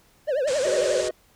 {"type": "tone with vibrato", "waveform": "triangle", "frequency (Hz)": 554.4, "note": "C#5", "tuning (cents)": 0, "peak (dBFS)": -19, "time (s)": [0.27, 1.02], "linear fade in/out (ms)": 20, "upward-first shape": "triangle", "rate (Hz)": 11, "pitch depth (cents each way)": 230}
{"type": "low-pass noise", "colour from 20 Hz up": "white", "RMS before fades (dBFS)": -34, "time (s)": [0.47, 1.09], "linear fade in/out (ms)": 10, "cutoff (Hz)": 8500, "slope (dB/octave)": 48}
{"type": "chord", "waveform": "triangle", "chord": "G# minor seventh", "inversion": "third", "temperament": "equal", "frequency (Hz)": [370, 415.3, 493.9, 622.3], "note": ["F#4", "G#4", "B4", "D#5"], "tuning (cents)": [0, 0, 0, 0], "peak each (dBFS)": [-28, -31, -28, -26], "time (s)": [0.65, 1.11], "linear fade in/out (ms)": 5}
{"effects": ["pink hiss -59 dBFS RMS until 1.35 s"]}